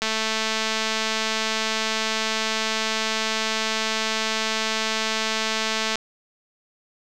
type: click train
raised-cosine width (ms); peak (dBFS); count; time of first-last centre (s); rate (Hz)
0.2; -7; 1307; 0.02-5.956; 220
effects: none